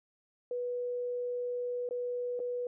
sine tone with dropouts, 490 Hz, B4, 14 cents flat, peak -32 dBFS, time 0.51-2.67 s, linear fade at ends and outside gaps 2 ms, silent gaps 1.89-1.909 / 2.393-2.4 s, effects none

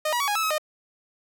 sawtooth tone with pitch steps, 615 / 965 / 1129 / 826 / 1308 / 1279 / 613 Hz, D#5 / B5 / C#6 / G#5 / E6 / D#6 / D#5, -20 / -40 / +31 / -10 / -14 / +47 / -26 cents, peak -19 dBFS, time 0.05-0.582 s, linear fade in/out 5 ms, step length 76 ms, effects none

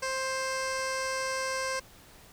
15% pulse tone with low-pass filter, 526 Hz, C5, 9 cents sharp, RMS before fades -32 dBFS, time 0.02-1.8 s, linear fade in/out 10 ms, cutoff 7200 Hz, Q 2.1, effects pink hiss -54 dBFS RMS until 2.32 s

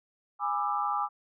sine chord, E dominant seventh, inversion first, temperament just, 824.1 / 988.9 / 1186.7 / 1318.5 Hz, G#5 / B5 / D6 / E6, -14 / +2 / +18 / 0 cents, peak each -31 / -36 / -30 / -36 dBFS, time 0.39-1.09 s, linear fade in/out 50 ms, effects none

